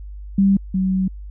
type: tone pair in turn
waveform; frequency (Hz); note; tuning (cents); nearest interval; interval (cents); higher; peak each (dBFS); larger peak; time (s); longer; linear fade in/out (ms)
sine; 196 / 188.4; G3 / F#3; 0 / +32; minor second; 68; first; -11 / -16; first; 0.38-0.57 / 0.74-1.08; second; 5
effects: added 50 Hz sine -31 dBFS peak until 1.3 s